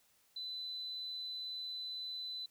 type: tone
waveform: sine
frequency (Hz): 4009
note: B7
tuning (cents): +25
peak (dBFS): -40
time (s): 0.36-2.46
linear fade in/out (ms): 5
effects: white hiss -71 dBFS RMS until 2.5 s